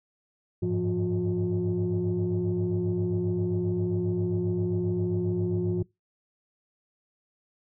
sine tone cluster, 98.3 / 105.8 / 174.1 / 358.9 Hz, G2 / G#2 / F3 / F4, +5 / +33 / -5 / +47 cents, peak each -32 / -29 / -28 / -27 dBFS, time 0.62-5.83 s, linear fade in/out 10 ms, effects noise-tail reverb RT60 0.2 s tail -24 dB re dry + tanh soft clip ceiling -19 dBFS

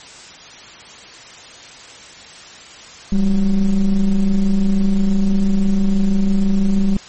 triangle ring-modulated tone, 92 Hz, F#2, 9 cents flat, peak -6 dBFS, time 3.12-6.97 s, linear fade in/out 5 ms, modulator 105 Hz, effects white hiss -38 dBFS RMS until 7.08 s + MP3 32 kbps

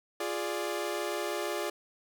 sawtooth chord, D diminished, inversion first, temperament equal, 349.2 / 415.3 / 587.3 Hz, F4 / Ab4 / D5, 0 / 0 / 0 cents, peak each -32 dBFS, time 0.2-1.7 s, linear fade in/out 5 ms, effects none

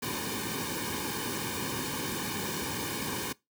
pink noise with comb filter, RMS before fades -34 dBFS, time 0.02-3.33 s, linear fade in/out 10 ms, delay 1.5 ms, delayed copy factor -0.9, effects noise-tail reverb RT60 0.2 s tail -22 dB re dry + high-pass 80 Hz 12 dB/octave

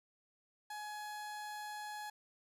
30% pulse tone, 842 Hz, G#5, 24 cents sharp, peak -40 dBFS, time 0.7-2.1 s, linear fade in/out 5 ms, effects resampled to 32000 Hz

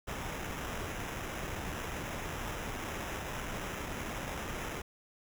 pink noise with sample-and-hold, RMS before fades -39 dBFS, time 0.07-4.82 s, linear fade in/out 10 ms, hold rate 4410 Hz, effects none

